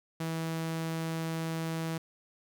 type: tone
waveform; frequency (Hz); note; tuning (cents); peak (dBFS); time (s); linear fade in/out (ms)
sawtooth; 162.8; E3; -21; -28; 0.2-1.98; 5
effects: none